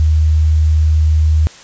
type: tone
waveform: sine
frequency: 77.78 Hz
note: D#2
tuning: in tune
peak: -8 dBFS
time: 0-1.47 s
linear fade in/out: 0 ms
effects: white hiss -38 dBFS RMS until 1.63 s + resampled to 16000 Hz